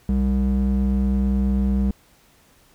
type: ring-modulated tone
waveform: triangle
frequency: 130.8 Hz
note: C3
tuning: in tune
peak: -12 dBFS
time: 0.09-1.91 s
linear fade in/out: 2 ms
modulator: 67.7 Hz
effects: pink hiss -56 dBFS RMS until 2.74 s